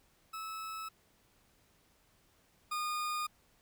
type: tone pair in turn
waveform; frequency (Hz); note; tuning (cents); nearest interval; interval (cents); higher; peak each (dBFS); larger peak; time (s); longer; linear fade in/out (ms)
40% pulse; 1300 / 1222.9; E6 / D#6; -24 / -30; minor second; 106; first; -39 / -33; second; 0.33-0.89 / 2.71-3.27; neither; 10
effects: pink hiss -69 dBFS RMS until 3.61 s